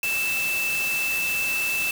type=tone in noise; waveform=sine; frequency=2642 Hz; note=E7; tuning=3 cents sharp; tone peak=-23 dBFS; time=0.03-1.91 s; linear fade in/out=2 ms; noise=white; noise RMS=-31 dBFS; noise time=0.03-1.91 s; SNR=+5 dB; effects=none